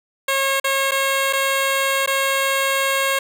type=tone with dropouts; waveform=10% pulse; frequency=543 Hz; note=C#5; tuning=36 cents flat; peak=-9 dBFS; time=0.28-3.19 s; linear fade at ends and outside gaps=5 ms; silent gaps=0.6-0.642 / 0.911-0.917 / 1.328-1.332 / 2.062-2.074 s; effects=none